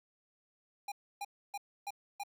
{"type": "tone bursts", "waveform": "square", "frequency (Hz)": 809, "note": "G#5", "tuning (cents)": -46, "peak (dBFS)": -38, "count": 5, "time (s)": [0.88, 2.235], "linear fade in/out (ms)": 5, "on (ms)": 39, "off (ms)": 290, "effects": []}